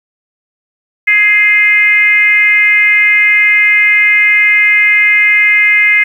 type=tone with frequency modulation; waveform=sine; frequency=2093 Hz; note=C7; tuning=in tune; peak=-5 dBFS; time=1.07-6.04 s; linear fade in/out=10 ms; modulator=419 Hz; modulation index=0.65; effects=7-bit